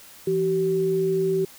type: tone pair together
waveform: sine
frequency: 167.75 / 382.5 Hz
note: E3 / G4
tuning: +31 / -42 cents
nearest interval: octave + major second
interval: 1427 cents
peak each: -28 / -20 dBFS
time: 0.27-1.45 s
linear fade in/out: 5 ms
effects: white hiss -47 dBFS RMS until 1.58 s